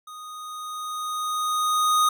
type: tone with level ramp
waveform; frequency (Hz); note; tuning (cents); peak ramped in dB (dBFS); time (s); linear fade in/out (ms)
square; 1241; D#6; -5; -39 to -17; 0.07-2.09; 5
effects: none